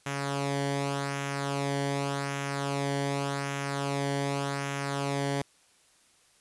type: tone with flanger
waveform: sawtooth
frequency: 140 Hz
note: C#3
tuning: 18 cents sharp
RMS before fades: -31 dBFS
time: 0.06-5.42 s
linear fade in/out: 5 ms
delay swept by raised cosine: 0.22 to 0.78 ms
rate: 0.86 Hz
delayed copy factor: -0.6
effects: white hiss -63 dBFS RMS until 6.4 s + resampled to 24000 Hz